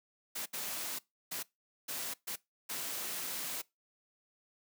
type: noise bursts at uneven times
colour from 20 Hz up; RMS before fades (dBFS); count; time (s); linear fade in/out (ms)
white; -39; 6; 0.35-0.46 / 0.53-0.99 / 1.31-1.43 / 1.88-2.14 / 2.27-2.36 / 2.69-3.62; 10
effects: noise-tail reverb RT60 0.2 s tail -22 dB re dry + high-pass 150 Hz 12 dB/octave